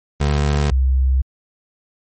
25% pulse / sine tone pair in turn, 72.7 / 65.43 Hz, D2 / C2, -17 / +1 cents, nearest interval major second, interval 182 cents, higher first, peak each -11 / -12 dBFS, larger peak first, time 0.2-0.71 / 0.71-1.22 s, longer neither, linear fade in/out 10 ms, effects MP3 32 kbps

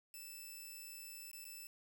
5% pulse tone with dropouts, 2637 Hz, E7, in tune, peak -40 dBFS, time 0.14-1.67 s, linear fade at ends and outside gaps 1 ms, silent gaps 1.314-1.331 / 1.444-1.451 s, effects 11-bit

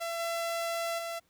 sawtooth tone with level steps, 673 Hz, E5, 36 cents sharp, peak -29 / -27 / -31 dBFS, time 0-1.2 s, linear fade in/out 20 ms, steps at 0.19 / 0.98 s, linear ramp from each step 10 ms, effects pink hiss -71 dBFS RMS until 1.29 s

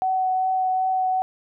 sine tone with vibrato, 750 Hz, F#5, 23 cents sharp, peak -19 dBFS, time 0.02-1.22 s, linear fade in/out 0 ms, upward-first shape triangle, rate 2.6 Hz, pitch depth 12 cents each way, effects none

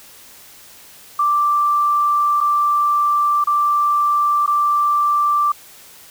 sine tone with dropouts, 1174.7 Hz, D6, in tune, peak -13 dBFS, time 1.19-5.52 s, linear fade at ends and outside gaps 5 ms, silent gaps 2.405-2.41 / 3.441-3.471 / 4.463-4.476 s, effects white hiss -43 dBFS RMS until 6.1 s

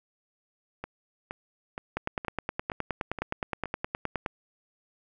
two click trains, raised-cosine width 0.5 ms, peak -20 / -14 dBFS, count 7 / 23, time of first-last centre 0.84-3.657 / 1.97-4.262 s, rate 2.13 / 9.6 Hz, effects none

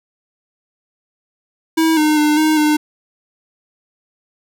square tone with pitch steps, 322.7 / 305.4 / 300.5 / 311 / 302.3 Hz, E4 / D#4 / D4 / D#4 / D#4, -37 / -32 / +40 / -1 / -50 cents, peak -12 dBFS, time 1.77-2.77 s, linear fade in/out 10 ms, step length 200 ms, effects none

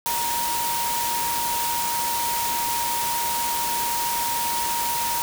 sine tone in noise, 941 Hz, A#5, 16 cents sharp, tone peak -25 dBFS, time 0.06-5.22 s, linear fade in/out 0 ms, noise white, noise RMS -27 dBFS, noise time 0.06-5.22 s, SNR -1 dB, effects none

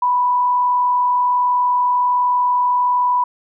sine tone with frequency modulation, 987 Hz, B5, 1 cent flat, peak -13 dBFS, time 0.02-3.24 s, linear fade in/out 5 ms, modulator 41.3 Hz, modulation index 0.29, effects none

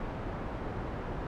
pink low-pass noise, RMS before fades -37 dBFS, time 0-1.27 s, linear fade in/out 2 ms, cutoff 1200 Hz, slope 12 dB/octave, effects none

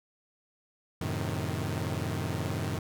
sawtooth chord, F# diminished seventh, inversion none, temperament equal with one note detuned, 91.38 / 110 / 130.81 / 155.56 Hz, F#2 / A2 / C3 / Eb3, -21 / 0 / 0 / 0 cents, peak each -31 / -32 / -33 / -32 dBFS, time 1.01-2.79 s, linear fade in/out 5 ms, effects none

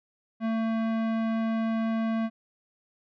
sine tone with tanh clipping, 224.5 Hz, A3, 35 cents sharp, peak -27 dBFS, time 0.4-2.3 s, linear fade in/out 50 ms, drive 18 dB, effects none

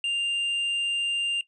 triangle tone, 2794 Hz, F7, in tune, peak -22 dBFS, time 0.04-1.41 s, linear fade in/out 2 ms, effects noise-tail reverb RT60 0.1 s tail -18 dB re dry + resampled to 22050 Hz

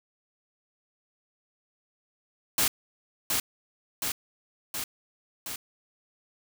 white noise with echo, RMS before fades -24 dBFS, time 2.58-2.68 s, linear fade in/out 2 ms, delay 720 ms, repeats 4, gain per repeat -3 dB, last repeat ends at 5.56 s, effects none

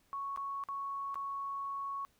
sine tone with dropouts, 1108.7 Hz, C#6, in tune, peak -36 dBFS, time 0.13-2.05 s, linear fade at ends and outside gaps 0 ms, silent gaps 0.362-0.374 / 0.638-0.687 / 1.144-1.156 s, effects pink hiss -71 dBFS RMS until 2.19 s

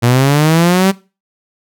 sawtooth linear sweep, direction up, 116.54 to 196 Hz, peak -4 dBFS, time 0.02-0.92 s, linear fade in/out 20 ms, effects noise-tail reverb RT60 0.3 s tail -20 dB re dry

